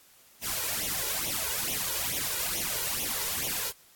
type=noise with flanger; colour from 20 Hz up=white; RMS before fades=-31 dBFS; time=0.41-3.73 s; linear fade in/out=50 ms; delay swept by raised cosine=0.31 to 2.11 ms; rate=2.3 Hz; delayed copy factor=+0.8; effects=white hiss -58 dBFS RMS until 3.95 s + AAC 64 kbps